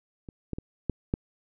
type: clicks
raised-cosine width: 3 ms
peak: -28 / -18 / -22 / -13 / -12 dBFS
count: 5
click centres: 0.288 / 0.533 / 0.585 / 0.897 / 1.139 s
effects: none